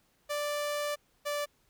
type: tone pair in turn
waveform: sawtooth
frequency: 587.3 / 584.3 Hz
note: D5 / D5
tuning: 0 / -9 cents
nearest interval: unison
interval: 9 cents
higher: first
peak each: -27 dBFS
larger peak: neither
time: 0.29-0.96 / 1.25-1.46 s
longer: first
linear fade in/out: 20 ms
effects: pink hiss -70 dBFS RMS until 1.69 s